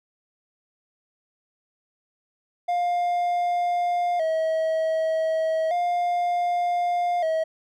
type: tone with vibrato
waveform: triangle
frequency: 672 Hz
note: E5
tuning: 33 cents sharp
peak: -19 dBFS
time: 2.68-7.44 s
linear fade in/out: 10 ms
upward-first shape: square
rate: 0.33 Hz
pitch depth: 82 cents each way
effects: none